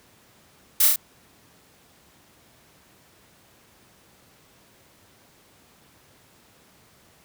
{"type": "noise with echo", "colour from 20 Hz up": "blue", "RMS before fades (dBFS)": -18, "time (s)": [0.8, 0.87], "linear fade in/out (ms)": 5, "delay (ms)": 30, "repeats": 3, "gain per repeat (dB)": -2, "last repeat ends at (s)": 0.96, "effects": ["pink hiss -56 dBFS RMS until 7.24 s", "high-pass 80 Hz 12 dB/octave"]}